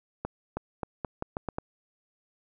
accelerating click train, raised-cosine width 1 ms, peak -17 dBFS, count 8, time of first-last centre 0.25-1.585 s, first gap 320 ms, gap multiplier 0.82, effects none

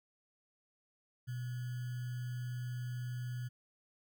sine tone with sample-and-hold, 123.47 Hz, B2, in tune, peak -37 dBFS, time 1.27-3.49 s, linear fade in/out 20 ms, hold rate 1575 Hz, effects none

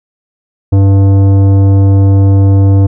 sine tone with tanh clipping, 98 Hz, G2, in tune, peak -5 dBFS, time 0.72-2.87 s, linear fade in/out 10 ms, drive 13 dB, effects none

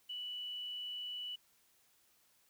sine tone with quantisation, 2960 Hz, F#7, in tune, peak -40 dBFS, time 0.09-1.36 s, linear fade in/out 10 ms, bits 11, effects white hiss -71 dBFS RMS until 2.49 s

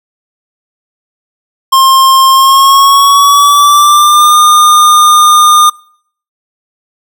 square tone with pitch glide, 1063 to 1214 Hz, C6 to D#6, +27 to -43 cents, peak -3 dBFS, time 1.72-5.7 s, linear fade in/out 10 ms, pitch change +230 cents, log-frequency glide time 2.31-4.36 s, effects noise-tail reverb RT60 0.6 s tail -25 dB re dry

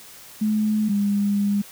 sine tone pair in turn, 213.9 / 202.7 Hz, A3 / G#3, -49 / -42 cents, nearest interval minor second, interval 93 cents, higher first, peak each -18 dBFS, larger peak neither, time 0.41-0.89 / 0.89-1.62 s, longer second, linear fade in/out 10 ms, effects white hiss -44 dBFS RMS until 1.71 s

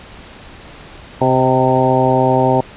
harmonic tone with a mistuned harmonic, 130 Hz, C3, 11 cents flat, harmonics 1 / 2 / 3 / 4 / 5 / 6 / 7, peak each -18 / -18 / -18 / -18 / -18 / -18 / -18 dBFS, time 1.21-2.61 s, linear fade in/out 5 ms, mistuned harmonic 5, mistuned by -35 cents, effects pink hiss -37 dBFS RMS until 2.76 s + resampled to 8000 Hz

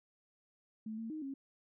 sine tone with pitch steps, 218.5 / 225.7 / 310.8 / 272.5 Hz, A3 / A3 / D#4 / C#4, -12 / +44 / -2 / -29 cents, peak -39 dBFS, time 0.86-1.34 s, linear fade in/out 5 ms, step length 120 ms, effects none

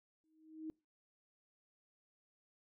sine tone with exponential growth, 315.3 Hz, D#4, 23 cents sharp, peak -39 dBFS, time 0.24-0.7 s, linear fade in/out 0 ms, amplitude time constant 100 ms, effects noise-tail reverb RT60 0.3 s tail -26 dB re dry

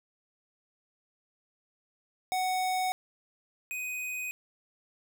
square tone pair in turn, 743 / 2499 Hz, F#5 / D#7, +7 / +7 cents, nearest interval octave + major sixth, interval 2100 cents, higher second, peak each -28 / -34 dBFS, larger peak first, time 2.32-2.92 / 3.71-4.31 s, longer neither, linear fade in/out 0 ms, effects none

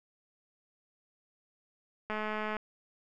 click train, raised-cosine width 0.5 ms, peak -21 dBFS, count 101, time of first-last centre 2.1-2.567 s, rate 214 Hz, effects none

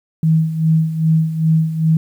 sine tone with tremolo, 160 Hz, D#3, 49 cents sharp, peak -9 dBFS, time 0.23-1.97 s, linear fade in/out 2 ms, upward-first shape sine, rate 2.5 Hz, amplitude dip 70%, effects 8-bit

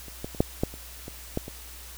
clicks, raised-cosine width 2 ms, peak -30 / -19 / -27 / -6 / -10 / -29 / -24 / -13 / -24 dBFS, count 9, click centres 0.083 / 0.245 / 0.348 / 0.405 / 0.635 / 0.74 / 1.081 / 1.374 / 1.481 s, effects added 60 Hz sine -45 dBFS peak until 1.97 s + white hiss -45 dBFS RMS until 1.97 s

